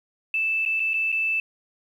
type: tone with dropouts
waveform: sine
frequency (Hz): 2638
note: E7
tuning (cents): +1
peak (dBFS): -21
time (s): 0.34-1.4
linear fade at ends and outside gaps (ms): 2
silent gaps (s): 0.652-0.66 / 0.797-0.801 / 0.935-0.94 / 1.119-1.125
effects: 9-bit